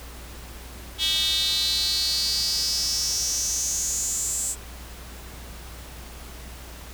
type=tone with high-pass filter sweep; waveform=square; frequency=174.61 Hz; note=F3; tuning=in tune; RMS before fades=-25 dBFS; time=0.98-4.56 s; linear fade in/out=50 ms; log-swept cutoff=3400 to 7800 Hz; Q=7.1; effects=added 60 Hz sine -40 dBFS peak until 6.93 s + pink hiss -43 dBFS RMS until 6.93 s